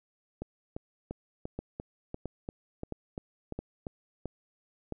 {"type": "two click trains", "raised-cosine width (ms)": 2, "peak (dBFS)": [-22, -23], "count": [6, 11], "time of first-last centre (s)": [[1.59, 4.923], [0.42, 3.868]], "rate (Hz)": [1.5, 2.9], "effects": []}